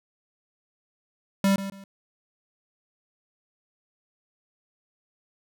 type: tone with echo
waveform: square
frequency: 196 Hz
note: G3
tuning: in tune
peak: -19 dBFS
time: 1.44-1.56 s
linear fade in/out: 2 ms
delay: 140 ms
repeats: 2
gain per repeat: -12 dB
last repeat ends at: 1.84 s
effects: none